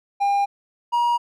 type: tone pair in turn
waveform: triangle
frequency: 803 / 953.2 Hz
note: G5 / A#5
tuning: +41 / +38 cents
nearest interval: minor third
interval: 297 cents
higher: second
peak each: -15 dBFS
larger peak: neither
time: 0.2-0.46 / 0.92-1.18 s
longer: neither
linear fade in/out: 20 ms
effects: none